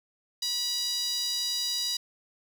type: tone with high-pass filter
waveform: sawtooth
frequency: 971 Hz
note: B5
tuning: 30 cents flat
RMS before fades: -30 dBFS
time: 0.42-1.97 s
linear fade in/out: 5 ms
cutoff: 4400 Hz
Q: 9.7
effects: none